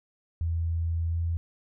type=tone with pitch glide; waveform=sine; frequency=83.1 to 83.97 Hz; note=E2 to E2; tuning=+15 to +33 cents; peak=-25 dBFS; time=0.41-1.37 s; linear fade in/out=0 ms; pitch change=+18 cents; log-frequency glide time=1.1-1.16 s; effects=none